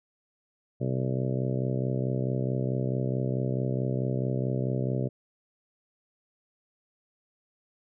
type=harmonic tone; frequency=64.6 Hz; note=C2; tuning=21 cents flat; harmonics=2 / 3 / 4 / 5 / 6 / 7 / 8 / 9 / 10; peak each=-28 / -34 / -36 / -39 / -36 / -38 / -43 / -38 / -45 dBFS; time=0.8-5.09 s; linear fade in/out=20 ms; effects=none